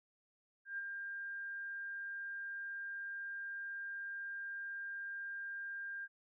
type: tone with ADSR envelope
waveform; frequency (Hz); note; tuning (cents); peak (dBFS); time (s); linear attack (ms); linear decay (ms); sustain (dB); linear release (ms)
sine; 1599; G6; +34; -37; 0.65-6.08; 130; 27; -4; 43
effects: none